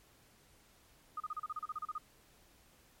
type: tone bursts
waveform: sine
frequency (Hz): 1238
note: D#6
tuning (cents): -9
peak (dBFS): -36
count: 13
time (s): 1.17-1.982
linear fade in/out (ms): 5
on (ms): 32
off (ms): 33
effects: pink hiss -65 dBFS RMS until 3 s + MP3 64 kbps